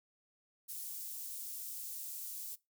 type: high-pass noise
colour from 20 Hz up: white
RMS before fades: -44 dBFS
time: 0.68-2.56 s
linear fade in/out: 20 ms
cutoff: 7700 Hz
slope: 12 dB/octave
effects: noise-tail reverb RT60 0.2 s tail -20 dB re dry